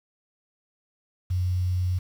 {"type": "tone with quantisation", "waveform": "sine", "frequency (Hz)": 90.9, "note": "F#2", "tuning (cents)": -30, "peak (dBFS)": -22, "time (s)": [1.3, 1.99], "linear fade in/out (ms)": 10, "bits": 8, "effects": []}